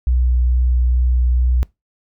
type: tone with vibrato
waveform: sine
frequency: 61.74 Hz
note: B1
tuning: in tune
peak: -11 dBFS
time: 0.07-1.63 s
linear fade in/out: 0 ms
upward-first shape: sine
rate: 2.3 Hz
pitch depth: 11 cents each way
effects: noise-tail reverb RT60 0.2 s tail -23 dB re dry + tanh soft clip ceiling -8 dBFS